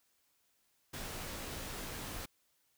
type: noise with comb filter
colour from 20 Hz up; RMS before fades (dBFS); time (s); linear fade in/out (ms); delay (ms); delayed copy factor
pink; -43; 0.93-2.26; 10; 18; -0.5
effects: white hiss -75 dBFS RMS until 2.77 s